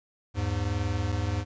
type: tone pair together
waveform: square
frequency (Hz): 81.2 / 102.3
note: E2 / G#2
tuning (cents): -26 / -26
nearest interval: major third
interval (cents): 400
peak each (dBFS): -31 / -29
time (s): 0.34-1.45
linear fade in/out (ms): 50
effects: resampled to 16000 Hz + 11-bit